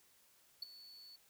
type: tone with ADSR envelope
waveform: triangle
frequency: 4447 Hz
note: C#8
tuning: 5 cents sharp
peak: -36 dBFS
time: 0.62-1.16 s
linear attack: 6 ms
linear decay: 13 ms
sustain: -17 dB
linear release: 4 ms
effects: white hiss -69 dBFS RMS until 1.29 s